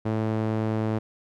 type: tone with band-pass filter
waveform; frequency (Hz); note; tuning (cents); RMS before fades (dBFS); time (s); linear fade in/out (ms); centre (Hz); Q
sawtooth; 109.7; A2; -5; -26; 0.05-0.99; 10; 350; 0.55
effects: none